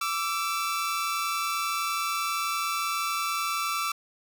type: tone pair together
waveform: sawtooth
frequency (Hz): 1163.2 / 1334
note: D6 / E6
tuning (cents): -17 / +20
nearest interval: major second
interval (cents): 237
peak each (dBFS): -26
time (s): 0.01-3.92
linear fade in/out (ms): 5
effects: none